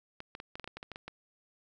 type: clicks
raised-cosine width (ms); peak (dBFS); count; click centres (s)
0.3; -26; 12; 0.204 / 0.351 / 0.401 / 0.555 / 0.597 / 0.643 / 0.676 / 0.77 / 0.829 / 0.917 / 0.959 / 1.08
effects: none